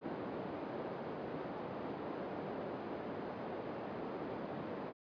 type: band-pass noise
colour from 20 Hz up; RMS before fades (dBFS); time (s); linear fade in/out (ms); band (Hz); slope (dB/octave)
white; -43; 0.01-4.93; 50; 180 to 550; 12
effects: resampled to 11025 Hz